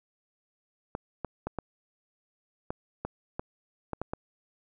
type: clicks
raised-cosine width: 1 ms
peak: -18 dBFS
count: 10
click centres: 0.951 / 1.247 / 1.47 / 1.587 / 2.705 / 3.05 / 3.395 / 3.933 / 4.016 / 4.135 s
effects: none